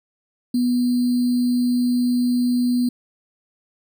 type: tone with sample-and-hold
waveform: sine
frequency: 245.8 Hz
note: B3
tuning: 8 cents flat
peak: -16 dBFS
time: 0.54-2.89 s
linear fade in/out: 5 ms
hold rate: 4410 Hz
effects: none